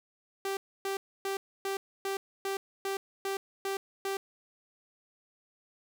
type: tone bursts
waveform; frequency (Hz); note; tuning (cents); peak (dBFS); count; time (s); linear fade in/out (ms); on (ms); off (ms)
sawtooth; 390.8; G4; -5; -27; 10; 0.45-4.17; 2; 120; 280
effects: none